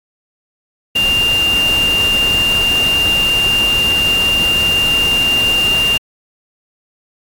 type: tone in noise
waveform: sine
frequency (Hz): 2794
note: F7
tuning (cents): 0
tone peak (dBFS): -11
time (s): 0.95-5.98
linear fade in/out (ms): 10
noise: pink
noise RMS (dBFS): -23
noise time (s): 0.95-5.98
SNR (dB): +9
effects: AAC 64 kbps